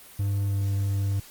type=tone with pitch glide; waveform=triangle; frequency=100 to 99.02 Hz; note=G2 to G2; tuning=+35 to +18 cents; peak=-21 dBFS; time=0.19-1.2 s; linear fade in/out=5 ms; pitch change=-17 cents; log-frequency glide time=0.48-0.53 s; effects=white hiss -48 dBFS RMS until 1.3 s + Opus 32 kbps